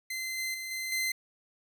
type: tone with level steps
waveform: sawtooth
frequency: 2067 Hz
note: C7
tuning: 22 cents flat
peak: -30 / -28 / -33 / -30 / -25 dBFS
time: 0.1-1.12 s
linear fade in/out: 5 ms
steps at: 0.38 / 0.54 / 0.71 / 0.92 s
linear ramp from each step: 2 ms
effects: none